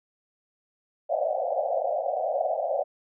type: band-pass noise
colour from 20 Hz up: white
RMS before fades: -27 dBFS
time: 1.09-2.84 s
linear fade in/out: 20 ms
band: 520 to 750 Hz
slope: 96 dB/octave
effects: none